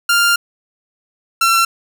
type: tone pair in turn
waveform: sawtooth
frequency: 1396.9 / 1353.2 Hz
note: F6 / E6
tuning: 0 / +45 cents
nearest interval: minor second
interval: 55 cents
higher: first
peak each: -7 dBFS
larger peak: neither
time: 0.09-0.36 / 1.41-1.65 s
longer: first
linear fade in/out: 5 ms
effects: none